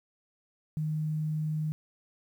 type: tone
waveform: sine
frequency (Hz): 154.6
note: D#3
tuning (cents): -11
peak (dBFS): -28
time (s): 0.77-1.72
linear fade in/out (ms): 0
effects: 10-bit